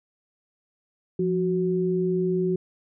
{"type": "tone pair together", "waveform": "sine", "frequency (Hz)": [174.61, 370], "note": ["F3", "F#4"], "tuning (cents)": [0, 0], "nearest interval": "octave + minor second", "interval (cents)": 1300, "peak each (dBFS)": [-25, -23], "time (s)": [1.19, 2.56], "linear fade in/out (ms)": 5, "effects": []}